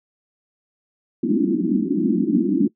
white band-pass noise, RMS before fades -19 dBFS, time 1.23-2.68 s, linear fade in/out 5 ms, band 180 to 350 Hz, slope 96 dB/octave, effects noise-tail reverb RT60 0.1 s tail -21 dB re dry

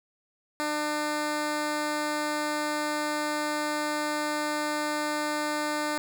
10% pulse tone, 300 Hz, D4, 37 cents sharp, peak -19 dBFS, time 0.6-5.98 s, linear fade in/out 0 ms, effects none

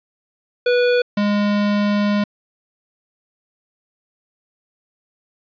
square tone pair in turn, 490 / 205.7 Hz, B4 / G#3, -14 / -16 cents, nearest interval octave + minor third, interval 1502 cents, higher first, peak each -14 / -16 dBFS, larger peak first, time 0.66-1.02 / 1.17-2.24 s, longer second, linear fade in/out 5 ms, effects resampled to 11025 Hz + 9-bit

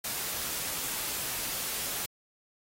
white noise, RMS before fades -34 dBFS, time 0.04-2.06 s, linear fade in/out 5 ms, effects AAC 48 kbps

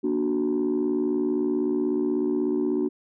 sine chord, Bb augmented, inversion none, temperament equal with one note detuned, 237.2 / 293.7 / 370 Hz, Bb3 / D4 / F#4, +30 / 0 / 0 cents, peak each -27 / -24 / -24 dBFS, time 0.03-2.89 s, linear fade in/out 20 ms, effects tanh soft clip ceiling -17 dBFS

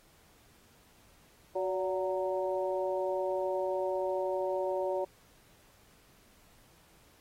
harmonic tone with a mistuned harmonic, 185 Hz, F#3, in tune, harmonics 2 / 3 / 4 / 5, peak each -34 / -32 / -40 / -39 dBFS, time 1.55-5.05 s, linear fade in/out 10 ms, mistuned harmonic 3, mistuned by +45 cents, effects pink hiss -63 dBFS RMS until 7.2 s + AAC 48 kbps

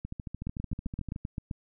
two click trains, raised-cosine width 5 ms, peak -21 / -24 dBFS, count 9 / 16, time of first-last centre 0.47-1.512 / 0.05-1.161 s, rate 7.68 / 13.5 Hz, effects none

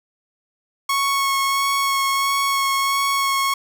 sawtooth tone with vibrato, 1101 Hz, C#6, 12 cents flat, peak -14 dBFS, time 0.89-3.54 s, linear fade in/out 5 ms, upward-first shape sine, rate 1.5 Hz, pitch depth 12 cents each way, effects none

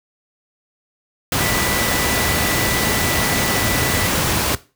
sine tone in noise, 1975.5 Hz, B6, in tune, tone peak -26 dBFS, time 1.4-4.07 s, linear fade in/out 2 ms, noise pink, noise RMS -18 dBFS, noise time 1.32-4.55 s, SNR -11 dB, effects noise-tail reverb RT60 0.3 s tail -17 dB re dry + high-pass 60 Hz 12 dB/octave

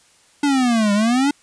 square exponential two-way sweep, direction down then up, 293.7 to 200 to 293.7 Hz, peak -15 dBFS, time 0.43-1.31 s, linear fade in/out 5 ms, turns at 0.93 s, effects white hiss -54 dBFS RMS until 1.42 s + resampled to 22050 Hz

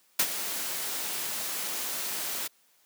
white noise with ADSR envelope, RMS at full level -22 dBFS, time 0.19-2.48 s, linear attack 6 ms, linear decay 64 ms, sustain -11 dB, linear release 14 ms, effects white hiss -65 dBFS RMS until 2.85 s + high-pass 200 Hz 12 dB/octave

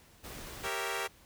pink noise, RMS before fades -45 dBFS, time 0.23-0.69 s, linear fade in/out 20 ms
10% pulse chord, G diminished seventh, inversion none, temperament equal, 392 / 466.2 / 554.4 / 659.3 Hz, G4 / Bb4 / Db5 / Fb5, 0 / 0 / 0 / 0 cents, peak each -29 / -29 / -34 / -32 dBFS, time 0.63-1.08 s, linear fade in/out 20 ms
effects pink hiss -60 dBFS RMS until 1.25 s

